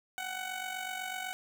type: tone with amplitude modulation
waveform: 15% pulse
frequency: 747 Hz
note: F#5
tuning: 16 cents sharp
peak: -27 dBFS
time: 0.18-1.33 s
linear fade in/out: 0 ms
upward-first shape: sine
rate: 48 Hz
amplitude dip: 60%
effects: 10-bit